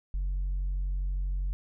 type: tone with tanh clipping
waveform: sine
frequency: 46.25 Hz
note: F#1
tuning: in tune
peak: -28 dBFS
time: 0.14-1.53 s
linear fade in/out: 0 ms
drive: 1 dB
effects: none